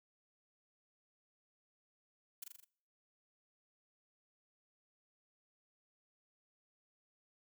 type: noise with echo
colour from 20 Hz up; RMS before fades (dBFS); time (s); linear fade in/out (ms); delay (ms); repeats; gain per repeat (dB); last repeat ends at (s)
blue; -45; 2.42-2.44; 5; 41; 5; -3; 2.645
effects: noise-tail reverb RT60 0.6 s tail -24 dB re dry